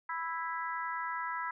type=harmonic tone; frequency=329.6 Hz; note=E4; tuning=in tune; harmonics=3 / 4 / 5 / 6; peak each=-37 / -39 / -41 / -43 dBFS; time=0.09-1.51 s; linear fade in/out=5 ms; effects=none